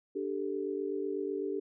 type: chord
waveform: sine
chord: D suspended fourth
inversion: none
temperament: equal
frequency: 293.7 / 392 / 440 Hz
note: D4 / G4 / A4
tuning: 0 / 0 / 0 cents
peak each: -38 / -34 / -38 dBFS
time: 0.15-1.6 s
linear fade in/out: 10 ms
effects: none